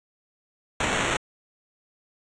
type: noise with sample-and-hold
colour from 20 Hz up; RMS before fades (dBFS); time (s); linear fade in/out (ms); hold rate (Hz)
white; -25; 0.8-1.17; 5; 4900
effects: resampled to 22050 Hz